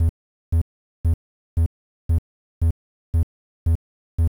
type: tone bursts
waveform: triangle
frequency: 82.3 Hz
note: E2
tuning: 2 cents flat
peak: -12 dBFS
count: 9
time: 0-4.277 s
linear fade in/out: 5 ms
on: 93 ms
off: 430 ms
effects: 8-bit